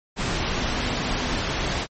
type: tone in noise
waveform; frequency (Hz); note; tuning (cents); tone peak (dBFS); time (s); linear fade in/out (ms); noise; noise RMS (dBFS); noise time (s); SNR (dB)
sine; 249.7; B3; +19; -33; 0.56-1.4; 50; pink; -25; 0.16-1.87; -11
effects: low-pass 6000 Hz 12 dB/octave + MP3 32 kbps